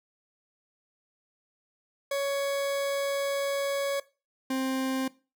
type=tone pair in turn; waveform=40% pulse; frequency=558 / 263.3 Hz; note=C#5 / C4; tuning=+11 / +11 cents; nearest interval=octave + minor second; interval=1300 cents; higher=first; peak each=-26 dBFS; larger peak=neither; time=2.11-4 / 4.5-5.08 s; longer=first; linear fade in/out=5 ms; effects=noise-tail reverb RT60 0.3 s tail -19 dB re dry